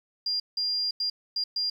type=tone bursts at uneven times; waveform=sine; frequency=4800 Hz; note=D8; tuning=37 cents sharp; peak=-25 dBFS; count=5; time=0.26-0.4 / 0.57-0.91 / 1-1.1 / 1.36-1.44 / 1.56-1.7 s; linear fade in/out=5 ms; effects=9-bit

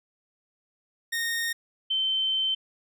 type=tone pair in turn; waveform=sawtooth / sine; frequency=1849 / 3091 Hz; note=A#6 / G7; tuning=-15 / -25 cents; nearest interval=major sixth; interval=890 cents; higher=second; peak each=-23 dBFS; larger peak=neither; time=1.12-1.53 / 1.9-2.55 s; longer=second; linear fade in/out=10 ms; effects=none

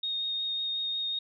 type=tone with vibrato; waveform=sine; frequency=3710 Hz; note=A#7; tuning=9 cents flat; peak=-29 dBFS; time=0.03-1.19 s; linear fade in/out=5 ms; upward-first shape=sine; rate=5.5 Hz; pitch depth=9 cents each way; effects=none

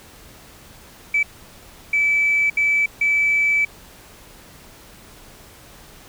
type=tone bursts at uneven times; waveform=sine; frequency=2307 Hz; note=D7; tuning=31 cents flat; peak=-14 dBFS; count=4; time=1.14-1.23 / 1.93-2.5 / 2.57-2.86 / 3.01-3.65 s; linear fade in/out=5 ms; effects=tanh soft clip ceiling -10 dBFS + pink hiss -45 dBFS RMS until 6.08 s

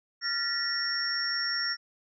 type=tone cluster; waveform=sine; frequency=1393 / 1776 / 1921 / 5490 Hz; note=F6 / A6 / B6 / F8; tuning=-5 / +16 / -48 / -31 cents; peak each=-36 / -36 / -36 / -29 dBFS; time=0.21-1.77 s; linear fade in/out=50 ms; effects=none

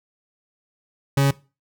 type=tone; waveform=40% pulse; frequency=138.59 Hz; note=C#3; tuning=in tune; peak=-14 dBFS; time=1.17-1.31 s; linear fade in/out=5 ms; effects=noise-tail reverb RT60 0.3 s tail -20 dB re dry

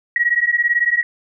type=beating tone pair; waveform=sine; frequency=1900 / 1918 Hz; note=A#6 / A#6; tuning=+33 / +49 cents; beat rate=18 Hz; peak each=-17 dBFS; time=0.16-1.03 s; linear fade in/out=2 ms; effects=none

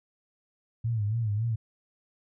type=tone with vibrato; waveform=sine; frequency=109.5 Hz; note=A2; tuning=8 cents flat; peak=-25 dBFS; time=0.84-1.56 s; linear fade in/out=10 ms; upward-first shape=sine; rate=3.6 Hz; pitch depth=120 cents each way; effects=none

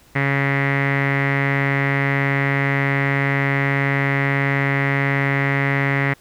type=tone with low-pass filter; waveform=sawtooth; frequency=138.59 Hz; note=C#3; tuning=in tune; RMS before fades=-19 dBFS; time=0.15-6.14 s; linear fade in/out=10 ms; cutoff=2000 Hz; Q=8.1; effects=pink hiss -52 dBFS RMS until 6.2 s

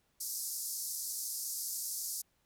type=band-pass noise; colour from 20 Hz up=white; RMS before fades=-39 dBFS; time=0.2-2.22 s; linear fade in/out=10 ms; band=4800 to 14000 Hz; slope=48 dB/octave; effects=pink hiss -75 dBFS RMS until 2.45 s

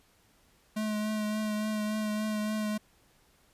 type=tone with vibrato; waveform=square; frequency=213.5 Hz; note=G#3; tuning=48 cents sharp; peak=-30 dBFS; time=0.76-2.78 s; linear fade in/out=10 ms; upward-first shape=triangle; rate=3.5 Hz; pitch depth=23 cents each way; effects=pink hiss -65 dBFS RMS until 3.53 s + resampled to 32000 Hz

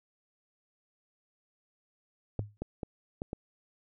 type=tone with exponential decay; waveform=sine; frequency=103.83 Hz; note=G#2; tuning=in tune; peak=-29 dBFS; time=2.39-2.57 s; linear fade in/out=0 ms; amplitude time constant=38 ms
type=clicks; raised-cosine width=2 ms; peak=-22 dBFS; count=5; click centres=2.393 / 2.62 / 2.832 / 3.219 / 3.331 s
effects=none

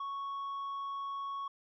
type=tone with tanh clipping; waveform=sine; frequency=1108.7 Hz; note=C#6; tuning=in tune; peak=-37 dBFS; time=0-1.48 s; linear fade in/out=5 ms; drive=3 dB; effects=none

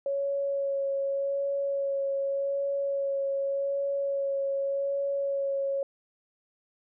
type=tone with vibrato; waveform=sine; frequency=554.4 Hz; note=C#5; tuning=in tune; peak=-26 dBFS; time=0.06-5.83 s; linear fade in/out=2 ms; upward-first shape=sine; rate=0.85 Hz; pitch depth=13 cents each way; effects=none

